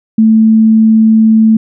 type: tone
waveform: sine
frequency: 220.8 Hz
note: A3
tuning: 6 cents sharp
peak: -3 dBFS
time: 0.18-1.57 s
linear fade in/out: 5 ms
effects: none